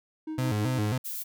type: tone with tremolo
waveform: triangle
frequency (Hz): 313.3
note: D#4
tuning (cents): +12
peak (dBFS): -29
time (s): 0.27-0.92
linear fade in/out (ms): 5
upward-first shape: sine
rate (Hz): 6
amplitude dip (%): 60
type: tone with vibrato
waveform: 35% pulse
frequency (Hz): 116.5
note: A#2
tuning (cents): -1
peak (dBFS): -24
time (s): 0.38-0.98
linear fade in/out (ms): 5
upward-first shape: square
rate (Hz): 3.7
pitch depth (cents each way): 170
type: noise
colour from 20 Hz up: violet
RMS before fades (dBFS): -35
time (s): 1.04-1.24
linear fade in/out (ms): 20
effects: none